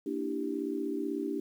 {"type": "chord", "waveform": "sine", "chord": "E half-diminished seventh", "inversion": "second", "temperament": "equal", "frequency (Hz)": [233.1, 293.7, 329.6, 392], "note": ["Bb3", "D4", "E4", "G4"], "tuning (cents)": [0, 0, 0, 0], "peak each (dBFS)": [-40, -34, -38, -36], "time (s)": [0.06, 1.4], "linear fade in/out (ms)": 5, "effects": ["10-bit"]}